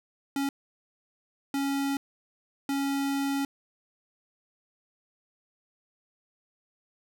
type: tone bursts at uneven times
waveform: square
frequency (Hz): 277.2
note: C#4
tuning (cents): 0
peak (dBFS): -27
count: 3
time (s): 0.36-0.49 / 1.54-1.97 / 2.69-3.45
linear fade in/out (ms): 2
effects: none